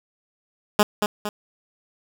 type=tone with echo; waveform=10% pulse; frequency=208.4 Hz; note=G#3; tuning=6 cents sharp; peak=-5 dBFS; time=0.79-0.83 s; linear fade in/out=2 ms; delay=230 ms; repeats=2; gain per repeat=-6 dB; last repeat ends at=1.29 s; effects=none